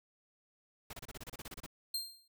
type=noise bursts; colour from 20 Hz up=pink; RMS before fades=-46 dBFS; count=13; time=0.9-1.664 s; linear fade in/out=5 ms; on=32 ms; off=29 ms
type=tone with exponential decay; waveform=sawtooth; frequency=4186 Hz; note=C8; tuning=in tune; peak=-29 dBFS; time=1.94-2.28 s; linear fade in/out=5 ms; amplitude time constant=73 ms
effects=none